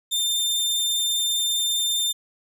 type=tone; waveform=sawtooth; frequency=3595 Hz; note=A7; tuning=36 cents sharp; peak=-18 dBFS; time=0.11-2.13 s; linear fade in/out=20 ms; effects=none